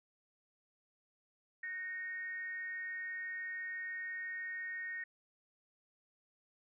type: tone with frequency modulation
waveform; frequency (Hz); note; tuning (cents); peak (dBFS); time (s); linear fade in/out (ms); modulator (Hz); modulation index
sine; 1853; A#6; -11; -39; 1.63-5.04; 5; 352; 0.36
effects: none